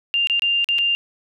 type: tone with dropouts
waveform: sine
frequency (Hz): 2794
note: F7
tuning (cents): 0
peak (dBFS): -16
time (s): 0.14-0.95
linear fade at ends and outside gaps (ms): 0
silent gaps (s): 0.272-0.298 / 0.395-0.421 / 0.644-0.688 / 0.784-0.788
effects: none